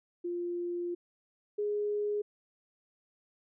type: tone pair in turn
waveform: sine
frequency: 349.2 / 415.3 Hz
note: F4 / G#4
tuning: 0 / 0 cents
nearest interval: minor third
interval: 300 cents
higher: second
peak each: -32 / -29 dBFS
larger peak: second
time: 0.24-0.95 / 1.58-2.22 s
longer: first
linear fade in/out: 10 ms
effects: none